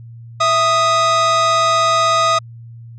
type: tone pair together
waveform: 45% pulse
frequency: 660.4 / 1244.5 Hz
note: E5 / D#6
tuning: +3 / 0 cents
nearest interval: major seventh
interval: 1097 cents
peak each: -18 / -13 dBFS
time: 0.4-2.39 s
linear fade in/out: 10 ms
effects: added 116 Hz sine -33 dBFS peak until 2.98 s + resampled to 16000 Hz